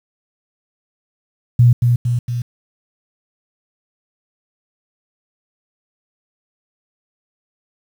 sine tone with echo, 120.8 Hz, B2, 38 cents flat, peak -6 dBFS, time 1.59-1.73 s, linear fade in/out 5 ms, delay 230 ms, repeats 3, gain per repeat -4 dB, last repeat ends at 2.42 s, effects 7-bit

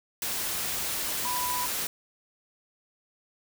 sine tone in noise, 987.8 Hz, B5, in tune, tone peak -30 dBFS, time 1.25-1.66 s, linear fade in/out 2 ms, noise white, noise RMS -31 dBFS, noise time 0.22-1.87 s, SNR -2 dB, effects none

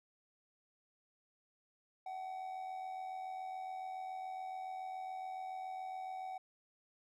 triangle tone with amplitude modulation, 754 Hz, F#5, 32 cents sharp, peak -37 dBFS, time 2.06-6.38 s, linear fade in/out 5 ms, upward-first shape sine, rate 87.1 Hz, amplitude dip 50%, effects none

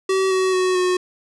square tone with pitch steps, 381.7 / 375.8 / 370 / 364.3 Hz, G4 / F#4 / F#4 / F#4, -46 / +27 / 0 / -27 cents, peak -17 dBFS, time 0.09-0.97 s, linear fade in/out 5 ms, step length 220 ms, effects resampled to 22050 Hz + 8-bit

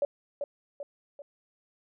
sine tone with echo, 571 Hz, D5, 49 cents flat, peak -23 dBFS, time 0.02-0.05 s, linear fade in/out 2 ms, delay 390 ms, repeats 3, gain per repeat -6 dB, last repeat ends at 1.22 s, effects none

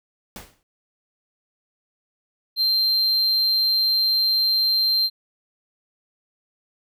pink noise with exponential decay, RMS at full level -34 dBFS, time 0.36-0.63 s, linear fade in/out 1 ms, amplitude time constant 57 ms
triangle tone, 4152 Hz, C8, 14 cents flat, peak -16 dBFS, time 2.56-5.1 s, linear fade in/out 50 ms
effects none

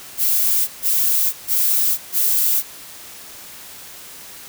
violet noise bursts, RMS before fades -17 dBFS, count 4, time 0.17-2.63 s, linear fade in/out 50 ms, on 510 ms, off 140 ms, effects white hiss -38 dBFS RMS until 4.48 s

